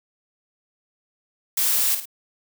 blue noise with echo, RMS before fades -21 dBFS, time 1.57-1.95 s, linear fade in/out 5 ms, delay 53 ms, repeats 2, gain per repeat -8 dB, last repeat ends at 2.056 s, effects none

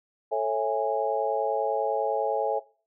sine chord, A major seventh, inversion none, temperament just, 440 / 550 / 660 / 825 Hz, A4 / C#5 / E5 / G#5, 0 / -14 / +2 / -12 cents, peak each -29 dBFS, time 0.31-2.6 s, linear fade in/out 20 ms, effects noise-tail reverb RT60 0.4 s tail -20 dB re dry

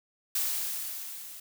blue noise with level ramp, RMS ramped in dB -28 to -45 dBFS, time 0.35-1.4 s, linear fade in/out 5 ms, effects none

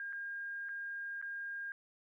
sine tone with dropouts, 1613 Hz, G6, 49 cents sharp, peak -39 dBFS, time 0-1.72 s, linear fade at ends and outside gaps 1 ms, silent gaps 0.126-0.13 / 0.687-0.691 / 1.215-1.225 s, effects 13-bit

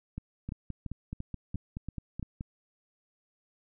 two click trains, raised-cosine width 5 ms, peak -24 / -24 dBFS, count 7 / 10, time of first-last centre 0.18-2.228 / 0.49-2.409 s, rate 2.93 / 4.69 Hz, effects none

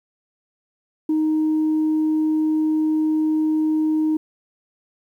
sine tone, 311.3 Hz, D#4, 1 cent sharp, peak -15 dBFS, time 1.09-4.17 s, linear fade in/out 5 ms, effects tanh soft clip ceiling -14 dBFS + 9-bit

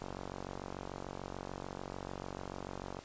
click train, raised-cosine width 1 ms, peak -27 dBFS, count 140, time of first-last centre 0.02-2.99 s, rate 46.8 Hz, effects pink hiss -55 dBFS RMS until 3.04 s + resampled to 16000 Hz

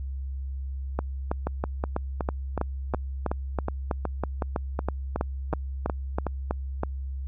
two click trains, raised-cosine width 1 ms, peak -12 / -13 dBFS, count 19 / 14, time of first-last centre 0.99-6.834 / 1.47-6.267 s, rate 3.08 / 2.71 Hz, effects added 67 Hz sine -30 dBFS peak until 7.27 s

